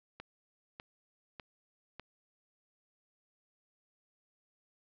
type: click train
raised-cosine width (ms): 0.3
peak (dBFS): -28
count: 4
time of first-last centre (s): 0.2-1.996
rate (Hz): 1.67
effects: low-pass 5000 Hz 12 dB/octave